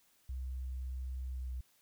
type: tone with pitch glide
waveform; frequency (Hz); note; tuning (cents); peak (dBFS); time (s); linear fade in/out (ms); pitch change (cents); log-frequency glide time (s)
sine; 64.3 to 63.12; C2 to B1; -30 to +38; -37; 0.29-1.61; 5; -32; 1.32-1.48
effects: white hiss -70 dBFS RMS until 1.81 s